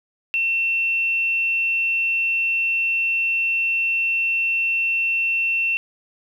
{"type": "tone with quantisation", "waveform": "sine", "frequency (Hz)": 2700, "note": "E7", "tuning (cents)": 41, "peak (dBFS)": -18, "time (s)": [0.34, 5.77], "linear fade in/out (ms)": 0, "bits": 8, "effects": []}